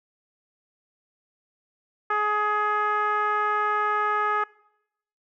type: tone with low-pass filter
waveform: 10% pulse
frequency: 420 Hz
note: G#4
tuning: 19 cents sharp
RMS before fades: -24 dBFS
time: 2.1-4.44 s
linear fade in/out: 5 ms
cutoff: 1400 Hz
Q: 3.3
effects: noise-tail reverb RT60 0.8 s tail -22 dB re dry